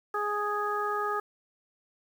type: harmonic tone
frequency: 415.3 Hz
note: G#4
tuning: in tune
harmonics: 1 / 2 / 3 / 4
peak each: -33 / -35 / -30 / -37 dBFS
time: 0.14-1.2 s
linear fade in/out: 5 ms
effects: 9-bit